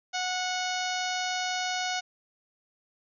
harmonic tone, 734 Hz, F#5, 14 cents flat, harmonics 1 / 2 / 3 / 4 / 5 / 6 / 7 / 8 / 9, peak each -32 / -35 / -37 / -38 / -39 / -40 / -40 / -41 / -42 dBFS, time 0.13-2.01 s, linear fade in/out 20 ms, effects none

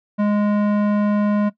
square tone with low-pass filter, 207.2 Hz, G#3, 4 cents flat, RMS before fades -18 dBFS, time 0.18-1.5 s, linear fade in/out 20 ms, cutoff 1300 Hz, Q 0.69, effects noise-tail reverb RT60 0.1 s tail -17 dB re dry

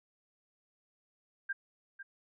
sine tone with echo, 1591 Hz, G6, 25 cents sharp, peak -32 dBFS, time 1.49-1.53 s, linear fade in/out 10 ms, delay 500 ms, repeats 1, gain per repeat -11 dB, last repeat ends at 2.03 s, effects none

